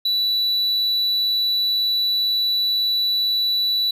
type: tone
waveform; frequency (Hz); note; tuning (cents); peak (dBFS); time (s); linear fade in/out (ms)
triangle; 3951; B7; 0; -16; 0.05-3.91; 5
effects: none